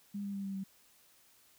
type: tone with pitch steps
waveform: sine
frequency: 202.3 / 199.98 / 197.68 / 195.41 / 193.16 Hz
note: G#3 / G3 / G3 / G3 / G3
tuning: -45 / +35 / +15 / -5 / -25 cents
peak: -36 dBFS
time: 0.14-0.64 s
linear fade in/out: 10 ms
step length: 100 ms
effects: white hiss -65 dBFS RMS until 1.58 s